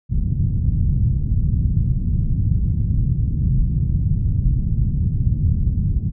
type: low-pass noise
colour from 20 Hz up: white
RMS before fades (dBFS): -18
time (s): 0.09-6.12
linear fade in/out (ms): 50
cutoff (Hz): 140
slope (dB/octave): 24
effects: none